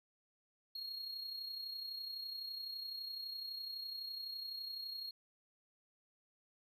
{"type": "tone with amplitude modulation", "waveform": "triangle", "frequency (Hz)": 4280, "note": "C8", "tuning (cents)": 38, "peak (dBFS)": -39, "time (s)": [0.75, 5.11], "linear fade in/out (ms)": 5, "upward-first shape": "sine", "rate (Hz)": 31.9, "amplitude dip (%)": 50, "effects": []}